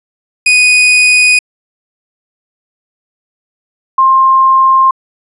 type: tone pair in turn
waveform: 40% pulse / sine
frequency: 2484 / 1058.7 Hz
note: D#7 / C6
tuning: -3 / +20 cents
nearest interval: octave + minor third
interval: 1477 cents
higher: first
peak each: -4 dBFS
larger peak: neither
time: 0.46-1.39 / 3.98-4.91 s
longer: neither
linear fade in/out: 5 ms
effects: resampled to 24000 Hz